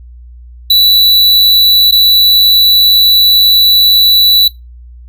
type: tone with dropouts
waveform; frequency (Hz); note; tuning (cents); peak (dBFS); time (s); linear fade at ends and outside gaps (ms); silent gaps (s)
square; 3951; B7; 0; -4; 0.7-4.48; 5; 1.912-1.922
effects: noise-tail reverb RT60 0.2 s tail -20 dB re dry + added 60 Hz sine -30 dBFS peak until 5.08 s